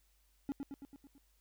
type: tone with echo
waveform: triangle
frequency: 278.8 Hz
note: C#4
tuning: 10 cents sharp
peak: -32 dBFS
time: 0.49-0.52 s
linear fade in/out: 0 ms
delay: 110 ms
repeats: 6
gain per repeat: -4 dB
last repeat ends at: 1.18 s
effects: added 50 Hz sine -70 dBFS peak until 1.4 s + white hiss -75 dBFS RMS until 1.4 s